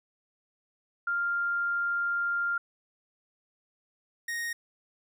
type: tone pair in turn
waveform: sine / 45% pulse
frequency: 1396.9 / 1864.6 Hz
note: F6 / A#6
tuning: 0 / 0 cents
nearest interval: perfect fourth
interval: 500 cents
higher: second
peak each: -26 / -31 dBFS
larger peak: first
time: 1.07-2.58 / 4.28-4.53 s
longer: first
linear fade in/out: 5 ms
effects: none